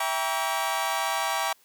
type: chord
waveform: sawtooth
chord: E diminished seventh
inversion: none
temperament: just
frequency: 659.3 / 791.1 / 949.3 / 1139.2 Hz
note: E5 / G5 / Bb5 / Db6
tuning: 0 / +16 / +31 / +47 cents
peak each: -29 / -26 / -27 / -27 dBFS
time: 0-1.53 s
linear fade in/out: 5 ms
effects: white hiss -61 dBFS RMS until 1.64 s + high-pass 150 Hz 12 dB/octave